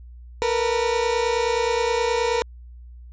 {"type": "tone pair together", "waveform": "30% pulse", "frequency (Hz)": [455.6, 485.1], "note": ["A#4", "B4"], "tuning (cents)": [-40, -31], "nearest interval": "minor second", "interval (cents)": 109, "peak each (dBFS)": -20, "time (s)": [0.42, 2.42], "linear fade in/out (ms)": 0, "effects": ["added 60 Hz sine -39 dBFS peak until 3.12 s", "resampled to 16000 Hz"]}